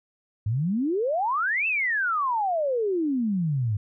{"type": "exponential two-way sweep", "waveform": "sine", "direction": "up then down", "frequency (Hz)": [99.1, 2700, 99.1], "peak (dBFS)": -22, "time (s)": [0.46, 3.77], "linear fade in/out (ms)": 5, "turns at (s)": 1.67, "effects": []}